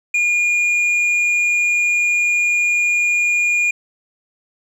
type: tone with hard clipping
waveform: sine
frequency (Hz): 2428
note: D#7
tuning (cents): -43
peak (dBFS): -15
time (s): 0.14-3.71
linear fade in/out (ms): 5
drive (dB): 4
effects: none